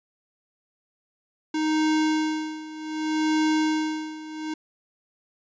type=tone with tremolo; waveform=square; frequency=311.1 Hz; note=D#4; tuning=in tune; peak=-20 dBFS; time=1.54-4.54 s; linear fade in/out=5 ms; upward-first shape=sine; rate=0.65 Hz; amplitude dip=85%; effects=resampled to 16000 Hz